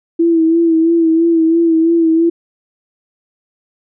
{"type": "tone with vibrato", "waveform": "sine", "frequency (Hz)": 329.6, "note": "E4", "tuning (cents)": 0, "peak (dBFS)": -8, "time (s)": [0.19, 2.3], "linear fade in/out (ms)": 10, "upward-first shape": "sine", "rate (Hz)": 3, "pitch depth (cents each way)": 41, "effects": []}